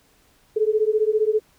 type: beating tone pair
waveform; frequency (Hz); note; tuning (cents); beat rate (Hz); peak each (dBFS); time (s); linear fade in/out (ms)
sine; 424 / 439; G#4 / A4; +36 / -4; 15; -20; 0.56-1.4; 10
effects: pink hiss -59 dBFS RMS until 1.58 s